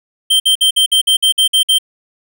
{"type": "tone bursts", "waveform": "square", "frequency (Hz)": 3136, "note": "G7", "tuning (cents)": 0, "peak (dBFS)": -9, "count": 10, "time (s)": [0.3, 1.786], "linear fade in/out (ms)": 10, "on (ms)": 100, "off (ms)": 54, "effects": []}